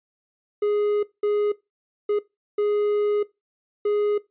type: tone bursts at uneven times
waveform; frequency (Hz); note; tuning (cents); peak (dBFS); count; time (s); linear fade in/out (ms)
triangle; 415.3; G#4; 0; -17; 5; 0.62-1.03 / 1.23-1.52 / 2.09-2.19 / 2.58-3.23 / 3.85-4.18; 5
effects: noise-tail reverb RT60 0.2 s tail -19 dB re dry + resampled to 8000 Hz